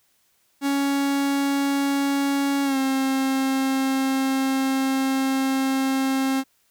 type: tone with pitch glide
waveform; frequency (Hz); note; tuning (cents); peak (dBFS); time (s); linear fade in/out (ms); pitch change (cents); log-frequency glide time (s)
45% pulse; 278.9 to 267.1; C#4 to C4; +11 to +36; -20; 0.61-6.44; 50; -75; 2.64-2.77
effects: white hiss -65 dBFS RMS until 6.7 s